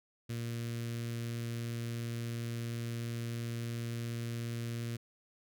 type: tone with notch filter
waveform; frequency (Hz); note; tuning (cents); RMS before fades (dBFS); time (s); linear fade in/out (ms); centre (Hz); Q
sawtooth; 117.1; A#2; +8; -38; 0.29-4.97; 10; 850; 0.59
effects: none